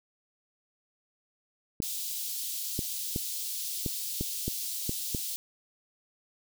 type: clicks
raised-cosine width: 3 ms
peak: -18 dBFS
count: 8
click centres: 1.802 / 2.791 / 3.161 / 3.862 / 4.21 / 4.48 / 4.894 / 5.148 s
type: high-pass noise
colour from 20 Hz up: white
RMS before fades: -35 dBFS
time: 1.82-5.36 s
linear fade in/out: 0 ms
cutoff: 3400 Hz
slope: 24 dB/octave
effects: none